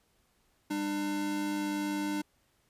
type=tone pair together; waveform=square; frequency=198.9 / 299.8 Hz; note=G3 / D4; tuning=+25 / +36 cents; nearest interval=perfect fifth; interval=711 cents; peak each=-39 / -32 dBFS; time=0.7-2.22 s; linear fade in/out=10 ms; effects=pink hiss -71 dBFS RMS until 2.69 s + resampled to 32000 Hz